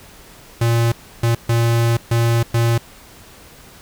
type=tone bursts at uneven times; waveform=square; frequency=116.54 Hz; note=A#2; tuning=in tune; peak=-14 dBFS; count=5; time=0.61-0.92 / 1.23-1.35 / 1.49-1.97 / 2.11-2.43 / 2.54-2.78 s; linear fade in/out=5 ms; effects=pink hiss -43 dBFS RMS until 3.81 s